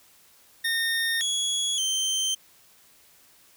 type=tone with pitch steps; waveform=25% pulse; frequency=1835 / 3352 / 3118 Hz; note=A#6 / G#7 / G7; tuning=-28 / +15 / -10 cents; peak=-20 dBFS; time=0.64-2.35 s; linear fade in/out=10 ms; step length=570 ms; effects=white hiss -57 dBFS RMS until 3.56 s